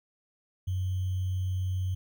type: tone with sample-and-hold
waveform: sine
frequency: 92.7 Hz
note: F#2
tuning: 4 cents sharp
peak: -27 dBFS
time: 0.67-1.95 s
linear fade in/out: 10 ms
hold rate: 3150 Hz
effects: none